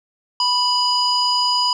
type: tone with low-pass filter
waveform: square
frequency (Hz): 987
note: B5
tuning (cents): -1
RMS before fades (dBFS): -18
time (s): 0.4-1.73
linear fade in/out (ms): 2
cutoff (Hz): 5200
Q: 7.1
effects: none